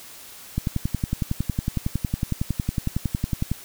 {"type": "click train", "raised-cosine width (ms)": 5, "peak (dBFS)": -10, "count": 33, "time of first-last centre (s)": [0.58, 3.516], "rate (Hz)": 10.9, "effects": ["white hiss -43 dBFS RMS until 3.64 s"]}